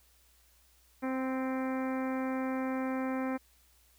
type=harmonic tone with a mistuned harmonic; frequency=261.6 Hz; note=C4; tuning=in tune; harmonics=1 / 2 / 3 / 4 / 5 / 6 / 7 / 8 / 9; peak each=-32 / -38 / -42 / -44 / -46 / -48 / -49 / -50 / -51 dBFS; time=1.02-3.38 s; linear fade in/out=20 ms; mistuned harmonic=4; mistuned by=-15 cents; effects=added 60 Hz sine -66 dBFS peak until 3.98 s + white hiss -66 dBFS RMS until 3.98 s